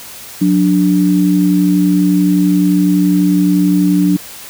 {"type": "tone pair together", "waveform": "sine", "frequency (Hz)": [181.98, 293.7], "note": ["F#3", "D4"], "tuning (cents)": [-28, 0], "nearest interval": "minor sixth", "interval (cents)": 828, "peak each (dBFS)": -11, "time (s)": [0.41, 4.17], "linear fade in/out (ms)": 10, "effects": ["white hiss -32 dBFS RMS until 4.49 s"]}